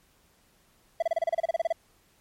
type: tone bursts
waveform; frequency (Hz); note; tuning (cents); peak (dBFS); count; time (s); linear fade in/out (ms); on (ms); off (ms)
triangle; 664; E5; +12; -20; 14; 1-1.726; 5; 24; 30
effects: pink hiss -64 dBFS RMS until 2.2 s + MP3 64 kbps